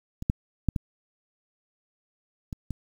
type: clicks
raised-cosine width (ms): 5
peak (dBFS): -21 / -10 / -10 / -14 / -21 / -19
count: 6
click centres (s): 0.224 / 0.299 / 0.687 / 0.762 / 2.528 / 2.707
effects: 8-bit